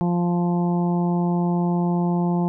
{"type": "harmonic tone", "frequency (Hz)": 174.61, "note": "F3", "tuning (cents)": 0, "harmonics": [1, 2, 3, 4, 5, 6], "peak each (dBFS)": [-19, -27, -37, -32, -31, -40], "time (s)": [0.01, 2.48], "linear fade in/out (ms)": 0, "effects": []}